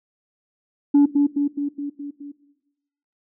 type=tone with echo; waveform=sine; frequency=286.6 Hz; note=D4; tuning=42 cents flat; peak=-8 dBFS; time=0.94-1.06 s; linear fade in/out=10 ms; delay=210 ms; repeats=6; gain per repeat=-4 dB; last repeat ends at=2.32 s; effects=noise-tail reverb RT60 1.0 s tail -17 dB re dry + tanh soft clip ceiling -9 dBFS